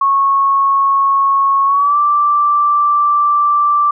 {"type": "tone with pitch glide", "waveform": "sine", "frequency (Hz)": [1100, 1172.2], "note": ["C#6", "D6"], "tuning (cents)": [-14, -4], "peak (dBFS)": -9, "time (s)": [0.01, 3.91], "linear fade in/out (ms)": 5, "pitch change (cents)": 110, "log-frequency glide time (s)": [1.66, 1.97], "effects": []}